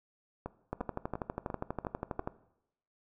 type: two click trains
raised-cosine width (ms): 1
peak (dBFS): -23 / -20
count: 6 / 20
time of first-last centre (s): 0.46-2.196 / 0.73-2.275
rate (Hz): 2.88 / 12.3
effects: noise-tail reverb RT60 0.8 s tail -17 dB re dry